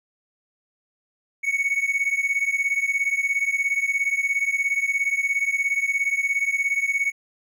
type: beating tone pair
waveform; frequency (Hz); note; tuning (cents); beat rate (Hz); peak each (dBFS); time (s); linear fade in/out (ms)
triangle; 2217 / 2234; C#7 / C#7; 0 / +13; 17; -21 / -23; 1.43-7.12; 20
effects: none